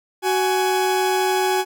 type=tone pair together; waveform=40% pulse; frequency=373 / 836 Hz; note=F#4 / G#5; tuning=+14 / +11 cents; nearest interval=octave + major second; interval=1397 cents; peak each=-19 / -20 dBFS; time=0.22-1.65 s; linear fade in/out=50 ms; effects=none